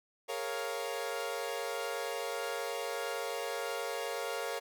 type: chord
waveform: sawtooth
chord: Bb minor seventh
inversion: third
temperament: equal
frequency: 415.3 / 466.2 / 554.4 / 698.5 Hz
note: Ab4 / Bb4 / Db5 / F5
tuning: 0 / 0 / 0 / 0 cents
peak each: -39 / -35 / -36 / -38 dBFS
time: 0.28-4.6 s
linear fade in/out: 20 ms
effects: none